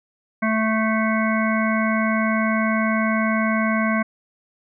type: harmonic tone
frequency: 220 Hz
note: A3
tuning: in tune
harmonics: 1 / 3 / 5 / 7 / 9 / 10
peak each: -20 / -26 / -26 / -27 / -30 / -29 dBFS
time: 0.42-4.03 s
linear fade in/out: 10 ms
effects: none